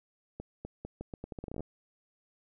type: accelerating click train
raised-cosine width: 2 ms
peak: -26 dBFS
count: 16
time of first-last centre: 0.4-1.606 s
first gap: 250 ms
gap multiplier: 0.8
effects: none